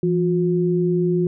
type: tone pair together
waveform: sine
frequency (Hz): 169.4 / 359.2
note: E3 / F4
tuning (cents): +48 / +49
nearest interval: octave + minor second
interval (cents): 1301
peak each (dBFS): -19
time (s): 0.03-1.27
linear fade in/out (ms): 2
effects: none